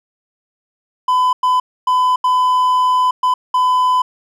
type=tone bursts at uneven times; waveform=triangle; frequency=1007 Hz; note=B5; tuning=33 cents sharp; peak=-9 dBFS; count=6; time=1.08-1.33 / 1.43-1.6 / 1.87-2.16 / 2.24-3.11 / 3.23-3.34 / 3.54-4.02 s; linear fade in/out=5 ms; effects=none